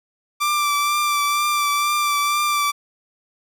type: tone with vibrato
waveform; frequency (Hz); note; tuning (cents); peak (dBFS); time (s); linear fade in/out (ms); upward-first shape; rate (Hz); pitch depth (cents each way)
sawtooth; 1174.7; D6; 0; -14; 0.4-2.72; 20; triangle; 2.1; 26
effects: none